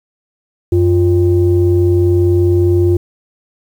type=tone pair together; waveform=sine; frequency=92.5 / 349.2 Hz; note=F#2 / F4; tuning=0 / 0 cents; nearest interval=octave + major seventh; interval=2300 cents; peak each=-10 dBFS; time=0.72-2.97 s; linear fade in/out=5 ms; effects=tanh soft clip ceiling -2 dBFS + 7-bit